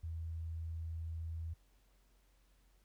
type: tone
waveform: sine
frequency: 81.8 Hz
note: E2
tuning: 13 cents flat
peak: -39 dBFS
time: 0.03-1.54 s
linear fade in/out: 10 ms
effects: added 46 Hz sine -67 dBFS peak until 2.84 s + pink hiss -75 dBFS RMS until 2.84 s